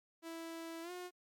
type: tone with pitch glide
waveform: sawtooth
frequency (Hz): 329.6 to 359.4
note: E4 to F4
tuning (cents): 0 to +50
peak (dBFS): -40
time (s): 0.22-1.11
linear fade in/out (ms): 50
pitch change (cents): +150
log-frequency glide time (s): 0.82-0.91
effects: MP3 96 kbps